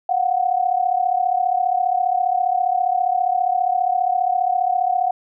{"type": "tone pair together", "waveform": "sine", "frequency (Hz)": [715.1, 750], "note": ["F5", "F#5"], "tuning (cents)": [41, 23], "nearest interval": "minor second", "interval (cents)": 82, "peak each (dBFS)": -19, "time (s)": [0.09, 5.11], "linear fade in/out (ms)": 5, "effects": []}